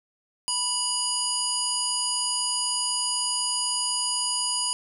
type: harmonic tone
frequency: 978 Hz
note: B5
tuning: 17 cents flat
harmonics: 1 / 3 / 5 / 7 / 9 / 10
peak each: -34 / -32 / -29 / -34 / -33 / -29 dBFS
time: 0.48-4.73 s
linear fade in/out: 0 ms
effects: none